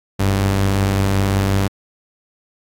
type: tone pair together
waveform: sawtooth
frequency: 46.2 / 97.9 Hz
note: F#1 / G2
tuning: -2 / -2 cents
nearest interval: octave + minor second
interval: 1300 cents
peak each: -20 / -11 dBFS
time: 0.19-1.68 s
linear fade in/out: 10 ms
effects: AAC 64 kbps